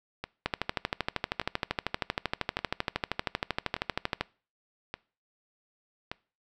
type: two click trains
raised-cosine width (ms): 0.3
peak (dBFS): -18 / -11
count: 6 / 49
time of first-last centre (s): 0.24-6.115 / 0.46-4.21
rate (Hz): 0.851 / 12.8
effects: noise-tail reverb RT60 0.4 s tail -23 dB re dry